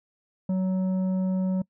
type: tone with tanh clipping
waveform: triangle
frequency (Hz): 186.9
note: F#3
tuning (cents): +18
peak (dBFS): -24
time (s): 0.49-1.62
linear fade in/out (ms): 5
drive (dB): 12
effects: noise-tail reverb RT60 0.1 s tail -24 dB re dry